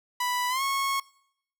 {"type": "tone with pitch glide", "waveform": "sawtooth", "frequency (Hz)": [987.8, 1096], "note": ["B5", "C#6"], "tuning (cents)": [0, -20], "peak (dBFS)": -22, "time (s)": [0.2, 1], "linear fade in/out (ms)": 5, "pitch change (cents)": 180, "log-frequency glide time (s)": [0.49, 0.62], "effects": ["noise-tail reverb RT60 0.7 s tail -22 dB re dry"]}